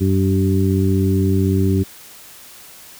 harmonic tone with a mistuned harmonic, 96 Hz, G2, 36 cents flat, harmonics 1 / 2 / 3 / 4, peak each -16 / -19 / -21 / -22 dBFS, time 0-1.84 s, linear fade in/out 20 ms, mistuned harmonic 1, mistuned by -24 cents, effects white hiss -41 dBFS RMS until 2.99 s

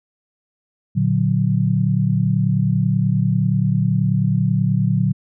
sine chord, Bb augmented, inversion none, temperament equal, 116.54 / 146.83 / 185 Hz, Bb2 / D3 / F#3, 0 / 0 / 0 cents, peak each -19 dBFS, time 0.95-5.13 s, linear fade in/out 20 ms, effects none

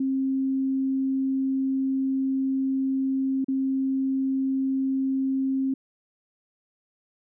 sine tone with dropouts, 266.9 Hz, C4, 35 cents sharp, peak -22 dBFS, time 0-5.74 s, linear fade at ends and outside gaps 5 ms, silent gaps 3.445-3.483 s, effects none

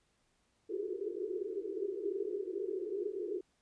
white band-pass noise, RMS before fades -38 dBFS, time 0.69-3.41 s, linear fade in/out 10 ms, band 350 to 430 Hz, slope 96 dB/octave, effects pink hiss -75 dBFS RMS until 3.61 s + resampled to 22050 Hz

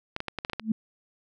clicks, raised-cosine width 0.3 ms, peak -15 dBFS, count 8, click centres 0.164 / 0.204 / 0.283 / 0.387 / 0.449 / 0.498 / 0.533 / 0.597 s
sine tone with exponential growth, 220 Hz, A3, in tune, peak -18 dBFS, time 0.6-0.72 s, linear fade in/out 5 ms, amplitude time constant 26 ms
effects none

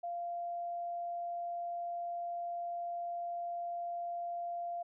sine tone, 693 Hz, F5, 14 cents flat, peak -36 dBFS, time 0.03-4.83 s, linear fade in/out 10 ms, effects none

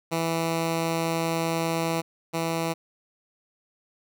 10% pulse tone pair in turn, 164.81 / 164.81 Hz, E3 / E3, 0 / 0 cents, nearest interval unison, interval 0 cents, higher neither, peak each -16 / -17 dBFS, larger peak first, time 0.11-2.02 / 2.33-2.74 s, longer first, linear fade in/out 20 ms, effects none

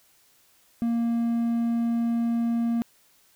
triangle tone, 233.1 Hz, A#3, in tune, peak -20 dBFS, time 0.82-2.82 s, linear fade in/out 0 ms, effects white hiss -61 dBFS RMS until 3.35 s

